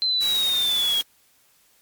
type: linear sweep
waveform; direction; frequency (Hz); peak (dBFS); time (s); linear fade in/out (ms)
sine; down; 4108 to 3271; -19; 0.02-1.01; 0
type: noise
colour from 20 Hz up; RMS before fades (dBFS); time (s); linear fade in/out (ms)
white; -32; 0.2-1.03; 20
effects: white hiss -60 dBFS RMS until 1.81 s + MP3 96 kbps